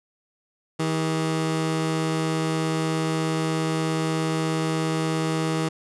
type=tone pair together; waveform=20% pulse; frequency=160 / 403.2 Hz; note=D#3 / G4; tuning=+49 / +49 cents; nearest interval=octave + major third; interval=1600 cents; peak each=-18 / -27 dBFS; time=0.79-5.69 s; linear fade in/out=10 ms; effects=resampled to 24000 Hz